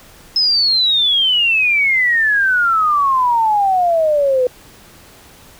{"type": "exponential sweep", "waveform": "sine", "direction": "down", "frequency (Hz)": [5190, 493.9], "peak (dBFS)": -11, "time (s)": [0.36, 4.47], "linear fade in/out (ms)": 2, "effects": ["pink hiss -43 dBFS RMS until 5.59 s"]}